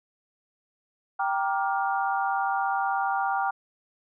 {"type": "chord", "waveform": "sine", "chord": "G minor seventh", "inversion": "none", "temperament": "just", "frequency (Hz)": [784, 940.8, 1176, 1411.2], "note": ["G5", "Bb5", "D6", "F6"], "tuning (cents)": [0, 16, 2, 18], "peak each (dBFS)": [-26, -31, -32, -31], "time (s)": [1.19, 3.51], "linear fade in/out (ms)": 10, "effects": []}